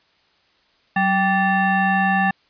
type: tone with frequency modulation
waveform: sine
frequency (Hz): 784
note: G5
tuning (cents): 0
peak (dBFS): -15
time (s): 0.96-2.31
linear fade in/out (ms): 5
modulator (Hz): 973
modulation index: 1.3
effects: white hiss -60 dBFS RMS until 2.49 s + resampled to 11025 Hz